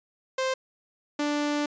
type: tone pair in turn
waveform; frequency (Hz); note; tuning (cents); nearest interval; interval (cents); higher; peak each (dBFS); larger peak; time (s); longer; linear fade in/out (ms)
sawtooth; 523.3 / 293.7; C5 / D4; 0 / 0; minor seventh; 1000; first; -21; neither; 0.38-0.54 / 1.19-1.66; second; 5
effects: resampled to 16000 Hz